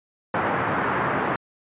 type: band-pass noise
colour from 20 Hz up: white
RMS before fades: -24 dBFS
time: 0.34-1.36 s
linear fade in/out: 2 ms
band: 100 to 1600 Hz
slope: 24 dB/octave
effects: resampled to 8000 Hz